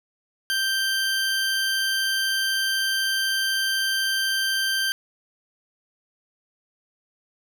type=tone; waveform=20% pulse; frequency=1568 Hz; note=G6; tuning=in tune; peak=-17 dBFS; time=0.5-4.92 s; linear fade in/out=0 ms; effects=none